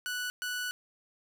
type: tone bursts at uneven times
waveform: sawtooth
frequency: 1480 Hz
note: F#6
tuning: in tune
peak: -29 dBFS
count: 2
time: 0.06-0.3 / 0.42-0.71 s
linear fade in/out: 0 ms
effects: none